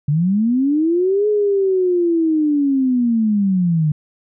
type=linear two-way sweep; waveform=sine; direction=up then down; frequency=138.59 to 424.5 to 147.7 Hz; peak=-13 dBFS; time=0.08-3.92 s; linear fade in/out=5 ms; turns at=1.28 s; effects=none